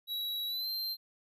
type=tone with pitch glide; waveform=square; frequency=3891 to 4146 Hz; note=B7 to C8; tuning=-27 to -17 cents; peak=-34 dBFS; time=0.07-0.97 s; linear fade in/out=50 ms; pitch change=+110 cents; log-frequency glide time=0.47-0.69 s; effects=none